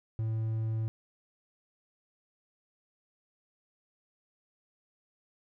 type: tone with hard clipping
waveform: triangle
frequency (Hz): 111.1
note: A2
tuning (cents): +17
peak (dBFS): -30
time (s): 0.19-0.88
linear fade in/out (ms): 0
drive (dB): 6
effects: none